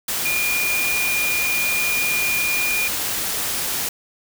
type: tone in noise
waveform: sine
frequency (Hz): 2424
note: D#7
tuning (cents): -46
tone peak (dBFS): -20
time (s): 0.25-2.88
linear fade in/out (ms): 5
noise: white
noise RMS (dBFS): -24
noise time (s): 0.08-3.89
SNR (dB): +1
effects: none